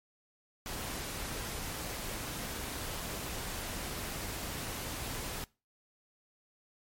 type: noise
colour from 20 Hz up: pink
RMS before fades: -39 dBFS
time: 0.66-5.44 s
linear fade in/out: 0 ms
effects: noise-tail reverb RT60 0.3 s tail -23 dB re dry + MP3 64 kbps